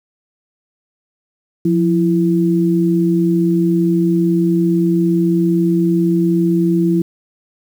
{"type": "tone pair together", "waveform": "sine", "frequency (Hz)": [175.4, 333.1], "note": ["F3", "E4"], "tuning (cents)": [8, 18], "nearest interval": "major seventh", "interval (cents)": 1110, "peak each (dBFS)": -14, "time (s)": [1.65, 7.02], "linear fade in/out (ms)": 5, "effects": ["7-bit"]}